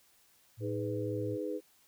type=tone with pitch glide; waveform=sine; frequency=111.3 to 110.15 Hz; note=A2 to A2; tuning=+20 to +2 cents; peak=-37 dBFS; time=0.57-1.38 s; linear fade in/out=50 ms; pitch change=-18 cents; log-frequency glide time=0.93-1.14 s
type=chord; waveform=sine; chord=G# minor; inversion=second; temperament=just; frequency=311.5 / 415.3 / 498.4 Hz; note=D#4 / G#4 / B4; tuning=+2 / 0 / +16 cents; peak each=-38 dBFS; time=0.6-1.61 s; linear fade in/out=50 ms
effects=white hiss -66 dBFS RMS until 1.87 s